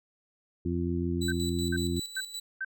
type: harmonic tone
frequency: 86.4 Hz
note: F2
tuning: 18 cents flat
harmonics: 1 / 2 / 3 / 4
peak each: -32 / -33 / -33 / -33 dBFS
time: 0.65-2 s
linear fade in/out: 5 ms
type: tone with tremolo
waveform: 30% pulse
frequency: 3951 Hz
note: B7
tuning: in tune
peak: -32 dBFS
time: 1.21-2.4 s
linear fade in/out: 10 ms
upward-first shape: square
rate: 5.3 Hz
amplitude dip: 60%
type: tone bursts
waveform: sine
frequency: 1550 Hz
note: G6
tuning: 20 cents flat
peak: -30 dBFS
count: 4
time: 1.28-2.648 s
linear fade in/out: 5 ms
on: 42 ms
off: 400 ms
effects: none